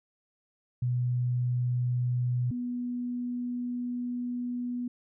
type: tone pair in turn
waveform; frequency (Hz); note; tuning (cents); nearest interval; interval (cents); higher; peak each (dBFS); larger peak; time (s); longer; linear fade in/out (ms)
sine; 123.47 / 244.7; B2 / B3; 0 / -16; octave; 1184; second; -25 / -30; first; 0.82-2.51 / 2.51-4.88; second; 5
effects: none